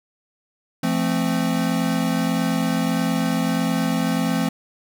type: chord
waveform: square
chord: F major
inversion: none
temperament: equal with one note detuned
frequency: 171.52 / 220 / 261.6 Hz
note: F3 / A3 / C4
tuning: -31 / 0 / 0 cents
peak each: -24 / -25 / -24 dBFS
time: 0.83-4.49 s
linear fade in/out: 5 ms
effects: none